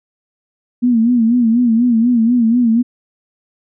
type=tone with vibrato; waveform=sine; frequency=235.2 Hz; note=A#3; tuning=16 cents sharp; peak=-9 dBFS; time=0.82-2.83 s; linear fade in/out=20 ms; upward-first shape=sine; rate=4.1 Hz; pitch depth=97 cents each way; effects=none